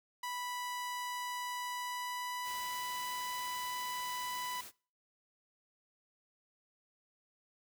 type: tone with pitch glide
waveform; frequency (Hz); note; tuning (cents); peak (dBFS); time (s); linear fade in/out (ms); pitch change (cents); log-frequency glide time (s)
sawtooth; 986 to 992.9; B5 to B5; -3 to +9; -34; 0.23-4.61; 5; +12; 1.75-3.22
type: noise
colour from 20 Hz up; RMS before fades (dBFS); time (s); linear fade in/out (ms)
white; -49; 2.43-4.72; 50
effects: noise-tail reverb RT60 0.4 s tail -23 dB re dry